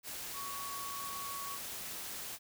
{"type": "tone in noise", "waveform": "sine", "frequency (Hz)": 1118, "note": "C#6", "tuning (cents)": 14, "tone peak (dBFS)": -42, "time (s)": [0.33, 1.59], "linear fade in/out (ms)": 50, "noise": "white", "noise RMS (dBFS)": -43, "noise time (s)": [0.03, 2.39], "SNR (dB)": -2, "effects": []}